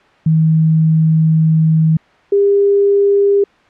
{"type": "tone pair in turn", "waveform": "sine", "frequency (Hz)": [159.3, 401.4], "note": ["D#3", "G4"], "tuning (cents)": [41, 41], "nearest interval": "octave + major third", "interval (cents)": 1600, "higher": "second", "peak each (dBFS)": -8, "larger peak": "neither", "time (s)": [[0.26, 1.97], [2.32, 3.44]], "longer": "first", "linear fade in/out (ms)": 5, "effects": ["white hiss -48 dBFS RMS until 3.69 s", "low-pass 2000 Hz 12 dB/octave"]}